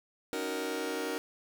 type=chord; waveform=sawtooth; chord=D# minor seventh; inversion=third; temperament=just; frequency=280 / 311.1 / 373.4 / 466.7 Hz; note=C#4 / D#4 / F#4 / A#4; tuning=+18 / 0 / +16 / +2 cents; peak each=-36 / -35 / -35 / -32 dBFS; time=0.33-1.18 s; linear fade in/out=0 ms; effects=none